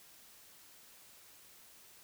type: silence
effects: white hiss -59 dBFS RMS until 2.03 s